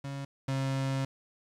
35% pulse tone pair in turn, 138.59 / 134.64 Hz, C#3 / C3, 0 / +50 cents, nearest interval minor second, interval 50 cents, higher first, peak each -34 / -27 dBFS, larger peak second, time 0.04-0.25 / 0.48-1.05 s, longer second, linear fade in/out 5 ms, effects low-pass 8000 Hz 12 dB/octave + 10-bit

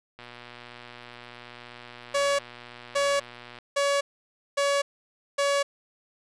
click train, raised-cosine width 0.3 ms, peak -27 dBFS, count 412, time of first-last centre 0.19-3.587 s, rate 121 Hz
sawtooth tone bursts, 564 Hz, C#5, 30 cents sharp, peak -18 dBFS, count 5, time 2.14-5.63 s, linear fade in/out 10 ms, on 250 ms, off 560 ms
effects resampled to 22050 Hz + 9-bit

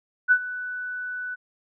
sine tone with ADSR envelope, 1490 Hz, F#6, 12 cents sharp, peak -12 dBFS, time 0.28-1.36 s, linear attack 34 ms, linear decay 67 ms, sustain -17 dB, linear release 25 ms, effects none

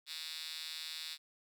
5% pulse tone with high-pass filter, 160 Hz, D#3, 49 cents sharp, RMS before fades -44 dBFS, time 0.06-1.18 s, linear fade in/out 50 ms, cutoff 3400 Hz, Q 9.9, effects none

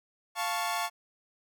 sawtooth chord, F augmented, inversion none, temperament equal, 698.5 / 880 / 1108.7 Hz, F5 / A5 / C#6, 0 / 0 / 0 cents, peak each -30 dBFS, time 0.35-0.9 s, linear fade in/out 50 ms, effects none

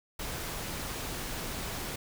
pink noise, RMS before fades -37 dBFS, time 0.19-1.96 s, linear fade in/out 5 ms, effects none

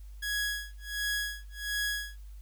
sawtooth tone with tremolo, 1667 Hz, G#6, 6 cents sharp, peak -25 dBFS, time 0.22-2.19 s, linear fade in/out 10 ms, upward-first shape sine, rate 1.4 Hz, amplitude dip 100%, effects added 50 Hz sine -43 dBFS peak until 2.41 s + white hiss -66 dBFS RMS until 2.41 s

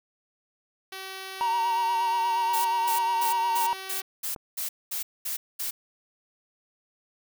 5% pulse tone, 381.8 Hz, G4, 46 cents flat, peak -25 dBFS, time 0.92-4.02 s, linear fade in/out 5 ms
triangle tone with vibrato, 932.3 Hz, A#5, in tune, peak -21 dBFS, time 1.41-3.73 s, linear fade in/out 0 ms, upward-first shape sine, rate 8.4 Hz, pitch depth 38 cents each way
blue noise bursts, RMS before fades -31 dBFS, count 10, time 2.53-5.71 s, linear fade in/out 10 ms, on 120 ms, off 220 ms
click, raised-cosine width 1 ms, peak -28 dBFS, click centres 4.362 s
effects none

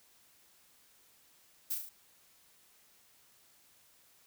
violet noise with echo, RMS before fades -34 dBFS, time 1.7-1.75 s, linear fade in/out 10 ms, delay 36 ms, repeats 4, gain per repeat -4 dB, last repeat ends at 1.894 s, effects white hiss -65 dBFS RMS until 4.26 s

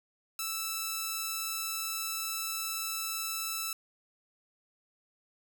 5% pulse tone, 1318.5 Hz, E6, in tune, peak -21 dBFS, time 0.39-3.73 s, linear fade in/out 2 ms, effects none

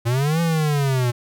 square linear two-way sweep, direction up then down, 113.4 to 169.7 to 118.7 Hz, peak -18 dBFS, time 0.05-1.12 s, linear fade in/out 20 ms, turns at 0.41 s, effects none

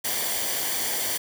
white noise with comb filter, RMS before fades -27 dBFS, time 0.04-1.18 s, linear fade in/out 10 ms, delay 0.76 ms, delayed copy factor -0.55, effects none

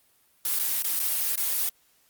blue noise with dropouts, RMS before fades -26 dBFS, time 0.45-1.69 s, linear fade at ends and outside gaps 2 ms, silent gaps 0.591-0.595 / 0.824-0.843 / 0.993-0.999 / 1.357-1.376 s, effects white hiss -64 dBFS RMS until 2.09 s + Opus 32 kbps

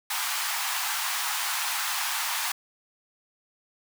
pink high-pass noise, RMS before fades -29 dBFS, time 0.1-2.52 s, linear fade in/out 5 ms, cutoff 810 Hz, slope 48 dB/octave, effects none

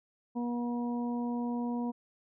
harmonic tone, 240.1 Hz, B3, 49 cents flat, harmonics 1 / 2 / 3 / 4, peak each -31 / -42 / -44 / -43 dBFS, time 0.35-1.92 s, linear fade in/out 20 ms, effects none

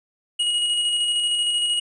square tone with tremolo, 2893 Hz, F#7, 40 cents flat, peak -19 dBFS, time 0.39-1.8 s, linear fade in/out 10 ms, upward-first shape square, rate 13 Hz, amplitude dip 25%, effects resampled to 22050 Hz

